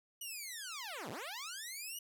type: linear two-way sweep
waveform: 10% pulse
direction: down then up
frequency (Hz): 2960 to 99.2 to 2960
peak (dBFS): -34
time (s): 0.21-1.99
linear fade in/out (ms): 5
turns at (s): 1.1
effects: none